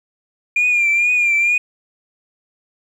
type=tone with vibrato; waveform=sine; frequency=2404 Hz; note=D7; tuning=40 cents sharp; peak=-11 dBFS; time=0.56-1.58 s; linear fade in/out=5 ms; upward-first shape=triangle; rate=2.2 Hz; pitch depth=61 cents each way; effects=tanh soft clip ceiling -10 dBFS + 8-bit